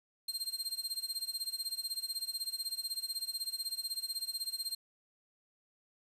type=tone with tremolo; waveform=sawtooth; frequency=4186 Hz; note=C8; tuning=in tune; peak=-30 dBFS; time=0.28-4.75 s; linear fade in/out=5 ms; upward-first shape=sine; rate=16 Hz; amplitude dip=90%; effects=resampled to 32000 Hz + 10-bit